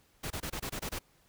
pink noise bursts, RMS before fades -37 dBFS, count 8, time 0.23-0.991 s, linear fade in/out 10 ms, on 75 ms, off 23 ms, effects pink hiss -67 dBFS RMS until 1.28 s

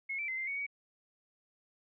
sine tone with pitch steps, 2174 / 2332 / 2062 / 2090 / 2228 / 2257 Hz, C#7 / D7 / C7 / C7 / C#7 / C#7, -34 / -13 / -26 / -2 / +8 / +31 cents, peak -34 dBFS, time 0.09-0.666 s, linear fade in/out 10 ms, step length 96 ms, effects none

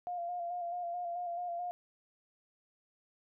sine tone with vibrato, 700 Hz, F5, 4 cents sharp, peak -35 dBFS, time 0.07-1.71 s, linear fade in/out 0 ms, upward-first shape square, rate 4.6 Hz, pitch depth 29 cents each way, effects none

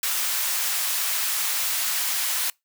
white high-pass noise, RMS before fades -25 dBFS, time 0.03-2.5 s, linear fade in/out 2 ms, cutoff 950 Hz, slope 12 dB/octave, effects noise-tail reverb RT60 0.2 s tail -26 dB re dry

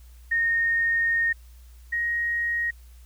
sine tone pair in turn, 1846 / 1879.4 Hz, A#6 / A#6, -17 / +14 cents, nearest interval unison, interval 31 cents, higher second, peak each -20 / -23 dBFS, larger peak first, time 0.31-1.33 / 1.92-2.71 s, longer first, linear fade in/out 10 ms, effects added 60 Hz sine -45 dBFS peak until 3.05 s + white hiss -60 dBFS RMS until 3.05 s

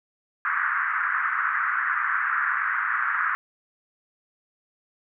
pink band-pass noise, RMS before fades -25 dBFS, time 0.45-3.35 s, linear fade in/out 0 ms, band 1200 to 1800 Hz, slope 48 dB/octave, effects none

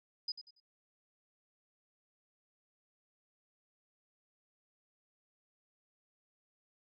sine tone with echo, 4978 Hz, D#8, in tune, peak -34 dBFS, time 0.28-0.32 s, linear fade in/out 5 ms, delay 94 ms, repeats 3, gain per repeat -11 dB, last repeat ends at 0.602 s, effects none

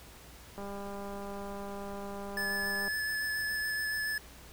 click train, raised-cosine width 1 ms, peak -29 dBFS, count 461, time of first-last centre 0.58-2.88 s, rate 200 Hz
square tone with vibrato, 1729 Hz, A6, 31 cents flat, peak -32 dBFS, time 2.37-4.18 s, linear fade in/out 2 ms, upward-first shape sine, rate 7.1 Hz, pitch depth 12 cents each way
effects added 60 Hz sine -55 dBFS peak until 4.52 s + pink hiss -53 dBFS RMS until 4.52 s

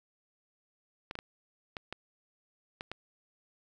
clicks, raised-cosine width 0.3 ms, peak -22 dBFS, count 7, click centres 1.111 / 1.154 / 1.189 / 1.768 / 1.926 / 2.809 / 2.916 s, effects 9-bit

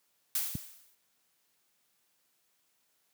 blue noise with exponential decay, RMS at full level -29 dBFS, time 0.35-0.95 s, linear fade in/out 2 ms, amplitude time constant 130 ms
click, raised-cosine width 5 ms, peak -20 dBFS, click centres 0.553 s
effects white hiss -74 dBFS RMS until 3.13 s + high-pass 100 Hz 12 dB/octave

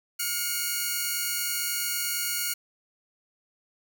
5% pulse tone cluster, 1429 / 2168 / 2261 Hz, F6 / C#7 / C#7, +39 / -39 / +34 cents, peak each -19 / -22 / -23 dBFS, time 0.19-2.54 s, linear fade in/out 10 ms, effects none

